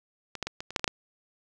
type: clicks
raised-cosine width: 0.2 ms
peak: -19 / -13 / -15 / -19 / -22 / -7 / -22 / -7 / -9 dBFS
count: 9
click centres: 0.353 / 0.427 / 0.47 / 0.605 / 0.706 / 0.762 / 0.795 / 0.843 / 0.878 s
effects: none